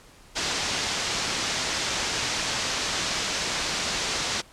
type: low-pass noise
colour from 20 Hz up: white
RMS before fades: -28 dBFS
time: 0.35-4.42 s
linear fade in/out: 20 ms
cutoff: 6600 Hz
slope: 24 dB/octave
effects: pink hiss -52 dBFS RMS until 4.52 s + low-pass 10000 Hz 12 dB/octave